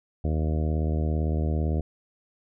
harmonic tone, 77.78 Hz, D#2, in tune, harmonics 1 / 2 / 3 / 4 / 5 / 6 / 7 / 8 / 9, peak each -24 / -30 / -34 / -36 / -38 / -40 / -41 / -42 / -43 dBFS, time 0.24-1.81 s, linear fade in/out 5 ms, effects none

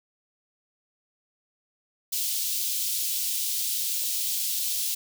white high-pass noise, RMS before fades -28 dBFS, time 2.12-4.95 s, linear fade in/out 10 ms, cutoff 3200 Hz, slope 24 dB/octave, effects none

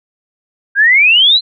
sine exponential sweep, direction up, 1572 to 4164 Hz, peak -5 dBFS, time 0.75-1.41 s, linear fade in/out 50 ms, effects none

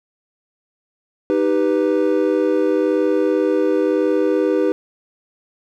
triangle chord, Eb augmented, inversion none, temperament equal, 311.1 / 392 / 493.9 Hz, Eb4 / G4 / B4, 0 / 0 / 0 cents, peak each -17 dBFS, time 1.3-4.72 s, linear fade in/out 0 ms, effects none

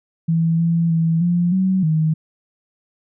sine tone with pitch steps, 164.5 / 167.3 / 163.9 / 174.4 / 188.3 / 157.4 Hz, E3 / E3 / E3 / F3 / F#3 / D#3, -3 / +26 / -10 / -2 / +31 / +20 cents, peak -14 dBFS, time 0.28-2.14 s, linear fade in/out 10 ms, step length 310 ms, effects none

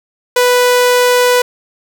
sawtooth tone, 493.9 Hz, B4, in tune, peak -4 dBFS, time 0.36-1.42 s, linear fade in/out 5 ms, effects none

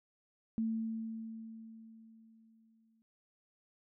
sine tone with exponential decay, 223.8 Hz, A3, 30 cents sharp, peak -30 dBFS, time 0.58-3.02 s, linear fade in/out 0 ms, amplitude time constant 530 ms, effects none

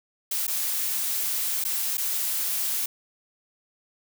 blue noise with dropouts, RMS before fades -27 dBFS, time 0.31-2.86 s, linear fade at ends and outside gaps 5 ms, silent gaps 0.469-0.478 / 1.641-1.649 / 1.972-1.979 s, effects none

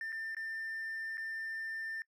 triangle tone with dropouts, 1793 Hz, A6, 32 cents sharp, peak -35 dBFS, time 0.01-2.02 s, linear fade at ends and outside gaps 1 ms, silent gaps 0.121-0.126 / 0.348-0.367 / 1.172-1.179 s, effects noise-tail reverb RT60 0.1 s tail -25 dB re dry + tanh soft clip ceiling -31 dBFS

